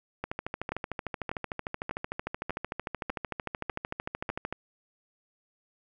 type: two click trains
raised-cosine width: 0.5 ms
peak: -17 / -17 dBFS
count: 58 / 7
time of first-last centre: 0.24-4.526 / 0.72-4.291 s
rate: 13.3 / 1.68 Hz
effects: none